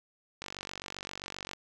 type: click train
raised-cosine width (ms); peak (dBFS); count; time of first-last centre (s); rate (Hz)
0.2; -21; 54; 0.42-1.533; 47.6
effects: none